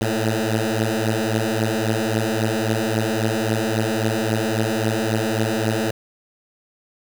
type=beating tone pair; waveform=10% pulse; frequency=108.8 / 112.5 Hz; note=A2 / A2; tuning=-19 / +39 cents; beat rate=3.7 Hz; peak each=-14 dBFS; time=0.01-5.91 s; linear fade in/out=5 ms; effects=7-bit